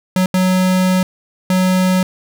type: tone bursts at uneven times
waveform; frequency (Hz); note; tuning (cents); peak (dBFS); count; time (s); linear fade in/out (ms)
square; 185; F#3; 0; -12; 3; 0.16-0.26 / 0.34-1.03 / 1.5-2.03; 2
effects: none